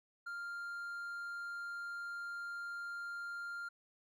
triangle tone, 1396.9 Hz, F6, in tune, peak -39 dBFS, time 0.26-3.69 s, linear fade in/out 10 ms, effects none

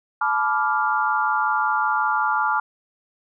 sine chord, B half-diminished seventh, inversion third, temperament equal with one note detuned, 862.4 / 987.8 / 1174.7 / 1396.9 Hz, A5 / B5 / D6 / F6, -35 / 0 / 0 / 0 cents, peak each -23 / -27 / -24 / -23 dBFS, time 0.21-2.6 s, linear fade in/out 5 ms, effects none

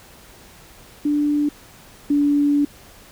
sine tone pair in turn, 293.8 / 288.8 Hz, D4 / D4, +1 / -29 cents, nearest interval unison, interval 30 cents, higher first, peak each -16 / -14 dBFS, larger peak second, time 1.05-1.49 / 2.1-2.65 s, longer second, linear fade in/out 5 ms, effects pink hiss -46 dBFS RMS until 3.11 s

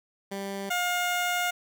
15% pulse tone pair in turn, 197.1 / 712 Hz, G3 / F5, +10 / +33 cents, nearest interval octave + minor seventh, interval 2223 cents, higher second, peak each -26 / -19 dBFS, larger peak second, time 0.31-0.7 / 0.7-1.51 s, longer second, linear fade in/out 10 ms, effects none

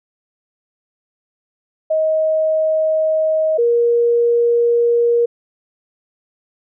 sine tone pair in turn, 630 / 472.4 Hz, D#5 / A#4, +21 / +23 cents, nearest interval perfect fourth, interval 498 cents, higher first, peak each -13 / -11 dBFS, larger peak second, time 1.9-3.58 / 3.58-5.26 s, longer neither, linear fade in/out 10 ms, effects none

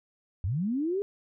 sine linear sweep, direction up, 78 to 415.3 Hz, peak -26 dBFS, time 0.44-1.02 s, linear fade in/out 0 ms, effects none

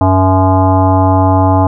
sine tone with frequency modulation, 470 Hz, A#4, 14 cents sharp, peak -7 dBFS, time 0.01-1.67 s, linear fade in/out 2 ms, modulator 188 Hz, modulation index 2.8, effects none

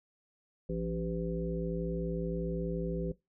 harmonic tone with a mistuned harmonic, 55.8 Hz, A1, 25 cents sharp, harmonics 1 / 3 / 5 / 7 / 9, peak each -39 / -35 / -43 / -39 / -39 dBFS, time 0.69-3.12 s, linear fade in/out 5 ms, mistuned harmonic 3, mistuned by +20 cents, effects noise-tail reverb RT60 0.2 s tail -19 dB re dry

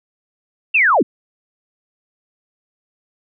sine linear sweep, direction down, 2794 to 161 Hz, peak -10 dBFS, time 0.74-1.03 s, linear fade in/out 10 ms, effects none

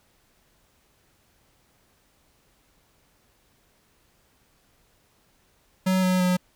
square tone with pitch steps, 186.8 / 184.12 / 181.48 Hz, F#3 / F#3 / F#3, +17 / -8 / -33 cents, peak -20 dBFS, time 5.86-6.37 s, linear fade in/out 10 ms, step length 170 ms, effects pink hiss -64 dBFS RMS until 6.55 s

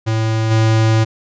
square tone with level steps, 111.1 Hz, A2, 17 cents sharp, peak -15 / -11 dBFS, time 0.06-1.05 s, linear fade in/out 20 ms, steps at 0.5 s, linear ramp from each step 20 ms, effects resampled to 16000 Hz

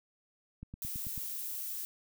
click train, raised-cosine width 5 ms, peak -31 dBFS, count 6, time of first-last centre 0.63-1.178 s, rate 9.12 Hz
violet noise, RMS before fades -39 dBFS, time 0.82-1.85 s, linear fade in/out 0 ms
effects none

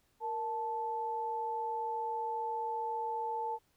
sine tone pair together, 466.2 / 876.3 Hz, A#4 / A5, 0 / -7 cents, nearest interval major seventh, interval 1093 cents, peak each -40 / -34 dBFS, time 0.2-3.59 s, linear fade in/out 50 ms, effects pink hiss -73 dBFS RMS until 3.76 s

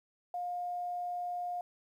sine tone, 710 Hz, F5, 28 cents sharp, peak -34 dBFS, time 0.34-1.61 s, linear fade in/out 2 ms, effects 11-bit

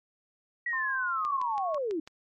sine linear sweep, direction down, 1944 to 296.8 Hz, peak -28 dBFS, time 0.66-2 s, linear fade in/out 5 ms
sine tone with pitch glide, 1046.5 to 1103 Hz, C6 to C#6, 0 to -9 cents, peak -33 dBFS, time 0.73-1.78 s, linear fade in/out 2 ms, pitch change +91 cents, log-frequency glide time 1.09-1.33 s
click train, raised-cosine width 0.2 ms, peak -27 dBFS, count 6, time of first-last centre 1.25-2.075 s, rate 6.06 Hz
effects MP3 64 kbps

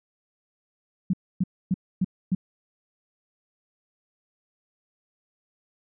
sine tone bursts, 185 Hz, F#3, in tune, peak -19 dBFS, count 5, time 1.1-2.35 s, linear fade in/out 5 ms, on 34 ms, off 270 ms, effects none

